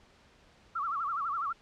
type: tone with vibrato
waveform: sine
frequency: 1237 Hz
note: D#6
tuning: 10 cents flat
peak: -30 dBFS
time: 0.75-1.53 s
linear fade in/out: 10 ms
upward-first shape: sine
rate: 12 Hz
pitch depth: 190 cents each way
effects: pink hiss -61 dBFS RMS until 1.61 s + low-pass 5000 Hz 12 dB/octave